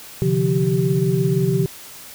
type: tone cluster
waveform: sine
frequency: 131.3 / 148.6 / 174.7 / 387.8 Hz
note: C3 / D3 / F3 / G4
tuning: +6 / +21 / +1 / -19 cents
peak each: -21 dBFS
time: 0.22-1.66 s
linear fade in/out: 0 ms
effects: white hiss -39 dBFS RMS until 2.14 s